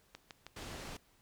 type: click train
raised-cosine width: 0.2 ms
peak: -29 dBFS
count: 4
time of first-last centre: 0.15-0.624 s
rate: 6.33 Hz
type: low-pass noise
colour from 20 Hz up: pink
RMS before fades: -46 dBFS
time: 0.56-0.97 s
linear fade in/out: 5 ms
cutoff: 7700 Hz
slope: 12 dB/octave
effects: pink hiss -69 dBFS RMS until 1.21 s